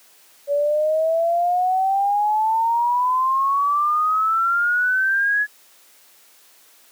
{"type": "exponential sweep", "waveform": "sine", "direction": "up", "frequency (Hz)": [566, 1700], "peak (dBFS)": -16, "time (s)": [0.47, 5.47], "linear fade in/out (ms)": 50, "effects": ["white hiss -52 dBFS RMS until 6.91 s", "high-pass 300 Hz 12 dB/octave"]}